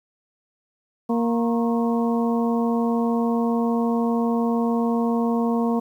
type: harmonic tone with a mistuned harmonic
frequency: 233.1 Hz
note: A#3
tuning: in tune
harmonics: 1 / 2 / 3 / 4 / 5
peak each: -20 / -26 / -30 / -32 / -34 dBFS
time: 1.09-5.8 s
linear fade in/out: 10 ms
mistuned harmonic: 5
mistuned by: -120 cents
effects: 9-bit